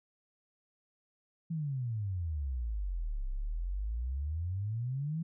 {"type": "exponential two-way sweep", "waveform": "sine", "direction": "down then up", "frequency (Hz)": [168.8, 32, 168.8], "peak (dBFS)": -32, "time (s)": [1.5, 5.23], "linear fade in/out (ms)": 10, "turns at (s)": 3.28, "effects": []}